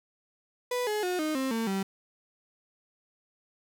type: tone with pitch steps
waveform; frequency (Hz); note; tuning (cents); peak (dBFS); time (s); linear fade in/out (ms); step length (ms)
35% pulse; 493.9 / 422.6 / 361.6 / 309.3 / 264.7 / 226.5 / 193.75; B4 / G#4 / F#4 / D#4 / C4 / A#3 / G3; 0 / +30 / -40 / -10 / +20 / -50 / -20; -26; 0.71-1.83; 5; 160
effects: none